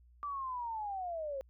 sine linear sweep, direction down, 1174.7 to 523.3 Hz, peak -36 dBFS, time 0.23-1.41 s, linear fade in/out 0 ms, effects added 60 Hz sine -59 dBFS peak until 1.49 s

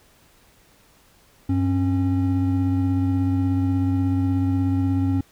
triangle tone pair together, 96 / 271.5 Hz, G2 / C#4, -36 / -36 cents, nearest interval octave + tritone, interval 1800 cents, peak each -19 dBFS, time 1.49-5.21 s, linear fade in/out 5 ms, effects pink hiss -56 dBFS RMS until 5.31 s

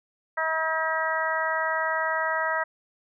harmonic tone, 320 Hz, D#4, 49 cents sharp, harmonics 2 / 3 / 4 / 5 / 6, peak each -30 / -30 / -30 / -30 / -30 dBFS, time 0.37-2.64 s, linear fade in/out 10 ms, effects none

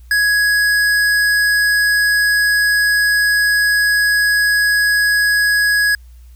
sine tone with hard clipping, 1668 Hz, G#6, 7 cents sharp, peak -13 dBFS, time 0.11-5.95 s, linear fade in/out 2 ms, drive 15 dB, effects added 60 Hz sine -37 dBFS peak until 6.35 s + white hiss -57 dBFS RMS until 6.35 s

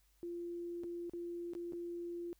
sine tone with dropouts, 345.3 Hz, F4, 20 cents flat, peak -40 dBFS, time 0.23-2.33 s, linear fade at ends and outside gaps 0 ms, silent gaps 0.835-0.841 / 1.096-1.135 / 1.535-1.551 / 1.723-1.733 s, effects added 50 Hz sine -70 dBFS peak until 2.39 s + white hiss -75 dBFS RMS until 2.39 s

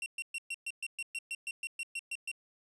45% pulse tone bursts, 2735 Hz, F7, 37 cents flat, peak -35 dBFS, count 15, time 0.02-2.315 s, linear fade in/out 2 ms, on 41 ms, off 120 ms, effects resampled to 24000 Hz + 12-bit

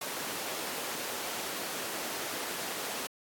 pink high-pass noise, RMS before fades -37 dBFS, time 0.01-3.07 s, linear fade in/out 5 ms, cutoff 340 Hz, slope 12 dB/octave, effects AAC 64 kbps

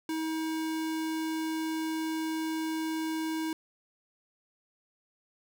square tone, 318.8 Hz, D#4, 42 cents sharp, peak -31 dBFS, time 0.09-3.53 s, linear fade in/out 2 ms, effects none

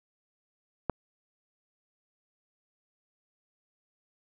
click, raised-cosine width 1 ms, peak -13 dBFS, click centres 0.897 s, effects none

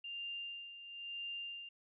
sine tone with tremolo, 2794 Hz, F7, in tune, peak -40 dBFS, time 0.04-1.69 s, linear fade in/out 5 ms, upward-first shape sine, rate 1 Hz, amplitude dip 65%, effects none

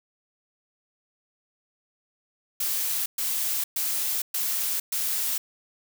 blue noise bursts, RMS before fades -27 dBFS, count 5, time 2.6-5.38 s, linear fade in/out 5 ms, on 460 ms, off 120 ms, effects none

